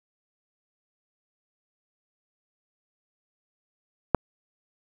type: click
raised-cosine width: 1 ms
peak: -3 dBFS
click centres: 4.147 s
effects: 7-bit